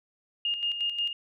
sine tone with tremolo, 2834 Hz, F7, 25 cents sharp, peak -25 dBFS, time 0.45-1.13 s, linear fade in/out 2 ms, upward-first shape square, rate 5.6 Hz, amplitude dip 55%, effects none

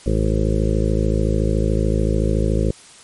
harmonic tone, 53.7 Hz, A1, 41 cents flat, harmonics 1 / 2 / 3 / 4 / 6 / 7 / 8 / 9 / 10, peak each -19 / -22 / -24 / -25 / -27 / -27 / -28 / -29 / -29 dBFS, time 0.06-2.71 s, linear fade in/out 5 ms, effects white hiss -44 dBFS RMS until 3.03 s + MP3 48 kbps

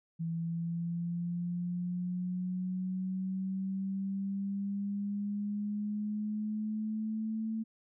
sine linear sweep, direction up, 164.81 to 222.2 Hz, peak -32 dBFS, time 0.19-7.64 s, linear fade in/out 20 ms, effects none

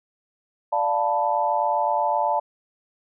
sine chord, B half-diminished seventh, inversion first, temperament equal, 587.3 / 698.5 / 880 / 987.8 Hz, D5 / F5 / A5 / B5, 0 / 0 / 0 / 0 cents, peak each -26 / -26 / -22 / -28 dBFS, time 0.72-2.4 s, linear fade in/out 10 ms, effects none

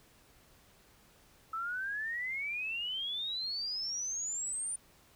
sine exponential sweep, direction up, 1296 to 9320 Hz, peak -34 dBFS, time 1.53-4.76 s, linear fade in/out 5 ms, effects pink hiss -63 dBFS RMS until 5.15 s

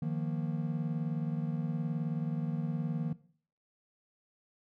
triangle chord, Eb suspended second, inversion none, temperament equal, 155.56 / 174.61 / 233.1 Hz, Eb3 / F3 / Bb3, 0 / 0 / 0 cents, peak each -31 / -35 / -36 dBFS, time 0.02-3.13 s, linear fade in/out 5 ms, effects noise-tail reverb RT60 0.5 s tail -18 dB re dry

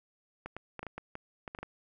clicks, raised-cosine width 0.5 ms, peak -25 dBFS, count 11, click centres 0.46 / 0.566 / 0.793 / 0.83 / 0.867 / 0.98 / 1.154 / 1.478 / 1.549 / 1.588 / 1.63 s, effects none

